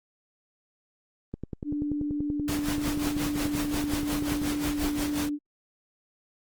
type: click train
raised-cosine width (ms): 3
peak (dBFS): -20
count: 33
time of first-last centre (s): 1.34-4.417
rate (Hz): 10.4
type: tone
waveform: sine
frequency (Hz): 293.7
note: D4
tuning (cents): 0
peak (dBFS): -27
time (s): 1.64-5.39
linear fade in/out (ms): 50
type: noise with tremolo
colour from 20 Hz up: pink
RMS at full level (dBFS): -31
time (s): 2.48-5.29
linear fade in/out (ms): 0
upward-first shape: sine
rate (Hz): 5.6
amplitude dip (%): 75
effects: Opus 24 kbps